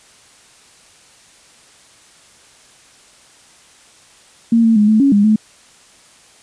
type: tone with pitch steps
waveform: sine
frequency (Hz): 230.2 / 225.7 / 209.2 / 217.1 / 277.3 / 203.7 / 215.5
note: A#3 / A3 / G#3 / A3 / C#4 / G#3 / A3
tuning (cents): -22 / +44 / +13 / -23 / +1 / -33 / -36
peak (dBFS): -8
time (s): 4.52-5.36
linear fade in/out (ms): 5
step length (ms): 120
effects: white hiss -47 dBFS RMS until 6.42 s + resampled to 22050 Hz